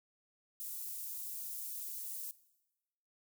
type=high-pass noise; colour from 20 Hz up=white; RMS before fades=-43 dBFS; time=0.6-2.31 s; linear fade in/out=0 ms; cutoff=9900 Hz; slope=12 dB/octave; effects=noise-tail reverb RT60 1.0 s tail -19 dB re dry